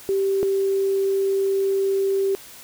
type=tone pair in turn; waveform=sine; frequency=390 / 390 Hz; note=G4 / G4; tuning=-9 / -9 cents; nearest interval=unison; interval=0 cents; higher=neither; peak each=-18 dBFS; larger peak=neither; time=0.09-0.43 / 0.43-2.35 s; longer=second; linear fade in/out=0 ms; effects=white hiss -43 dBFS RMS until 2.63 s